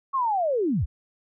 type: linear sweep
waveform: sine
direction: down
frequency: 1116 to 44.75 Hz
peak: -21 dBFS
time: 0.13-0.86 s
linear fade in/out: 20 ms
effects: none